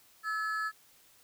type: ring-modulated tone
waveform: triangle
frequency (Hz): 1508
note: F#6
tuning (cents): +32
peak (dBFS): -26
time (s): 0.23-0.72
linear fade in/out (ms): 50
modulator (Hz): 203
effects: white hiss -62 dBFS RMS until 1.23 s